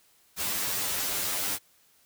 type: noise with comb filter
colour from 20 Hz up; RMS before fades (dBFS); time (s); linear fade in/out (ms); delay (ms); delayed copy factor
white; -30; 0.36-1.59; 50; 10; +0.9
effects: white hiss -63 dBFS RMS until 2.05 s